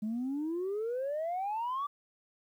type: exponential sweep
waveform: sine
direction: up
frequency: 208.3 to 1175 Hz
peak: -30 dBFS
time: 0.02-1.87 s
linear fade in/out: 10 ms
effects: tanh soft clip ceiling -29 dBFS + 11-bit